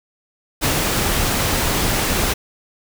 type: noise with ADSR envelope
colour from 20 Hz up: pink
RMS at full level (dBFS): -17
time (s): 0.61-2.34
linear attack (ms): 32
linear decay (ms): 90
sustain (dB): -2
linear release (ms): 13
effects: none